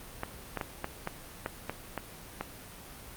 clicks, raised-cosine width 0.5 ms, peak -17 dBFS, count 9, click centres 0.234 / 0.573 / 0.612 / 0.844 / 1.074 / 1.461 / 1.696 / 1.977 / 2.41 s, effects pink hiss -47 dBFS RMS until 3.16 s + Opus 32 kbps

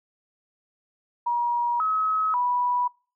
sine tone with pitch steps, 955 / 1280 / 981 Hz, A#5 / D#6 / B5, +42 / +49 / -12 cents, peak -21 dBFS, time 1.26-2.88 s, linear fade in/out 10 ms, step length 540 ms, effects noise-tail reverb RT60 0.4 s tail -25 dB re dry

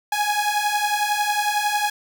sawtooth beating tone pair, 826 / 837 Hz, G#5 / G#5, -10 / +13 cents, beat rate 11 Hz, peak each -20 / -18 dBFS, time 0.12-1.9 s, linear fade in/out 5 ms, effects none

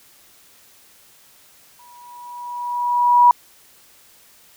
sine tone with exponential growth, 970 Hz, B5, 31 cents flat, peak -6 dBFS, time 1.79-3.31 s, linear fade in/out 2 ms, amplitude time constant 330 ms, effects white hiss -51 dBFS RMS until 4.56 s

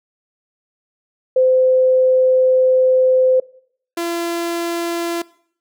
sine / sawtooth tone pair in turn, 515 / 340.2 Hz, C5 / F4, -28 / -45 cents, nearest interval perfect fifth, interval 717 cents, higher first, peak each -10 / -16 dBFS, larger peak first, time 1.36-3.4 / 3.97-5.22 s, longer first, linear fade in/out 5 ms, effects noise-tail reverb RT60 0.6 s tail -21 dB re dry

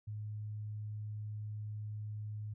sine tone, 106 Hz, G#2, 36 cents sharp, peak -39 dBFS, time 0.07-2.54 s, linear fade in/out 10 ms, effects none

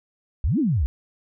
sine exponential two-way sweep, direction up then down, 53.6 to 338.7 to 56.9 Hz, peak -18 dBFS, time 0.44-0.86 s, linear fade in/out 0 ms, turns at 0.59 s, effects none

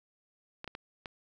clicks, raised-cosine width 0.3 ms, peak -24 dBFS, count 4, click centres 0.644 / 0.677 / 0.751 / 1.058 s, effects none

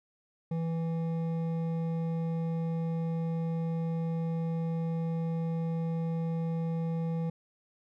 triangle tone with hard clipping, 164.81 Hz, E3, in tune, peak -31 dBFS, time 0.51-7.3 s, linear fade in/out 5 ms, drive 13 dB, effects none

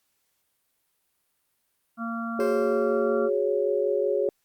harmonic tone, 230 Hz, A#3, 23 cents flat, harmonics 1 / 3 / 5 / 6, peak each -30 / -38 / -37 / -35 dBFS, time 1.97-3.3 s, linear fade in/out 50 ms
sine chord, F# suspended second, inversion none, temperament equal, 370 / 415.3 / 554.4 Hz, F#4 / G#4 / C#5, 0 / 0 / 0 cents, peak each -28 / -25 / -26 dBFS, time 2.39-4.29 s, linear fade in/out 2 ms
15% pulse tone with exponential decay, 525 Hz, C5, 6 cents sharp, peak -28 dBFS, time 2.4-3.42 s, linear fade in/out 0 ms, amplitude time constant 220 ms
effects white hiss -73 dBFS RMS until 4.44 s + Opus 48 kbps

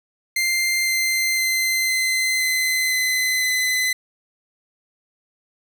sawtooth tone with pitch steps, 2093 / 2081 / 2069 / 2057 / 2045 / 2033 / 2022 Hz, C7 / C7 / C7 / C7 / C7 / B6 / B6, 0 / -10 / -20 / -30 / -40 / +50 / +40 cents, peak -15 dBFS, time 0.36-3.93 s, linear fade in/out 5 ms, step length 510 ms, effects none

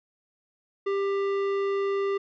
sine tone with tanh clipping, 395.8 Hz, G4, 17 cents sharp, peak -26 dBFS, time 0.86-2.18 s, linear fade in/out 10 ms, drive 14 dB, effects none

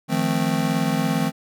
square chord, F dominant seventh, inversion third, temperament just, 157.15 / 174.61 / 218.3 / 261.9 Hz, Eb3 / F3 / A3 / C4, +18 / 0 / -13 / +2 cents, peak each -26 dBFS, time 0.08-1.32 s, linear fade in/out 50 ms, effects none

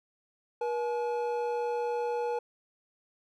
triangle tone pair together, 479.4 / 854.2 Hz, A#4 / G#5, +48 / +48 cents, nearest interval minor seventh, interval 1000 cents, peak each -28 / -32 dBFS, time 0.61-2.39 s, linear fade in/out 5 ms, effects none

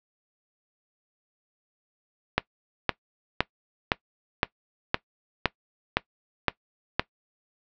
click train, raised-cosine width 0.3 ms, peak -3 dBFS, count 10, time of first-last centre 2.38-6.995 s, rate 1.95 Hz, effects noise-tail reverb RT60 0.1 s tail -20 dB re dry + low-pass 4000 Hz 12 dB/octave

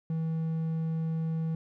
triangle tone, 161.6 Hz, E3, 34 cents flat, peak -26 dBFS, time 0.1-1.55 s, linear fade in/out 2 ms, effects none

